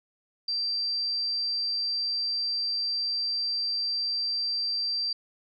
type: tone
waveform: sine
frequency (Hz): 4699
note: D8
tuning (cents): 0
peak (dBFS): -26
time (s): 0.48-5.13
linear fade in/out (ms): 5
effects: none